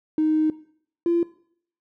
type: tone pair in turn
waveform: triangle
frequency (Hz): 311.1 / 341.2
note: D#4 / F4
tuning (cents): 0 / -40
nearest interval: major second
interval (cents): 160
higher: second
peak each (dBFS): -14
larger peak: neither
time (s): 0.18-0.5 / 1.06-1.23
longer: first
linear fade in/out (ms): 2
effects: noise-tail reverb RT60 0.6 s tail -22 dB re dry + tanh soft clip ceiling -15 dBFS